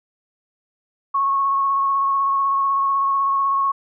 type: tone with vibrato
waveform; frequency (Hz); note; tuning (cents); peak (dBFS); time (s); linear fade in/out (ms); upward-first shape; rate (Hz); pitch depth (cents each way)
sine; 1099; C#6; -15; -16; 1.14-3.72; 10; square; 16; 13
effects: none